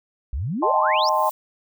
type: exponential sweep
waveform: sine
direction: up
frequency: 55.3 to 5710 Hz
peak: -23 dBFS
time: 0.33-1.09 s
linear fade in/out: 0 ms
type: chord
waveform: sine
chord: A half-diminished seventh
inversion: second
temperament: equal with one note detuned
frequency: 622.3 / 784 / 876.4 / 1046.5 Hz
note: Eb5 / G5 / A5 / C6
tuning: 0 / 0 / -7 / 0 cents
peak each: -23 / -26 / -22 / -21 dBFS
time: 0.62-1.3 s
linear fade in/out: 10 ms
type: noise with exponential growth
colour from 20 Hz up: violet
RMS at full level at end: -33 dBFS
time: 0.8-1.31 s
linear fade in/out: 1 ms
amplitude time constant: 110 ms
effects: none